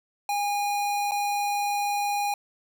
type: tone with dropouts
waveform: square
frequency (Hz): 817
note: G#5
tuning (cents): -29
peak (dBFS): -25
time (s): 0.29-2.34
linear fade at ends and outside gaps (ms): 2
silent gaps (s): 1.111-1.118
effects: none